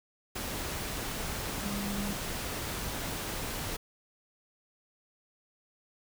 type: tone in noise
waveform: sine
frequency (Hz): 201.2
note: G3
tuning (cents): +45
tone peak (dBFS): -34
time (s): 1.65-2.14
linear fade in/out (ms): 10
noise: pink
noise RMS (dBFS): -36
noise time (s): 0.35-3.77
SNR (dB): -1
effects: none